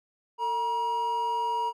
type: tone pair together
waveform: triangle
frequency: 450.2 / 954 Hz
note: A4 / A#5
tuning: +40 / +40 cents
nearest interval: octave + minor second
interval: 1300 cents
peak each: -35 / -24 dBFS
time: 0.38-1.73 s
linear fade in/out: 50 ms
effects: none